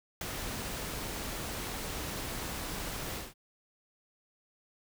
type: noise with ADSR envelope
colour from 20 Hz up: pink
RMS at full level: -33 dBFS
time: 0.21-3.34 s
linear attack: 4 ms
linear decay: 7 ms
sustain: -5 dB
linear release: 180 ms
effects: none